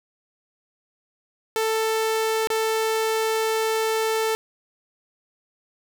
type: tone with dropouts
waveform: sawtooth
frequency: 442.5 Hz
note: A4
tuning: 10 cents sharp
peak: -17 dBFS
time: 1.56-4.35 s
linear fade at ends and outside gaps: 0 ms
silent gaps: 2.472-2.502 s
effects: none